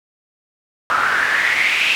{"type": "noise with band-pass filter sweep", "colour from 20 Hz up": "pink", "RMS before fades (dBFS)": -17, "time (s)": [0.9, 1.95], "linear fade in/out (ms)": 0, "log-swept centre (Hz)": [1300, 2700], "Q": 5.8, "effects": []}